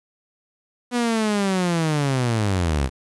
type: linear sweep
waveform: sawtooth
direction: down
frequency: 246.9 to 61.74 Hz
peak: -15 dBFS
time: 0.91-2.9 s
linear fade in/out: 50 ms
effects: resampled to 24000 Hz + 8-bit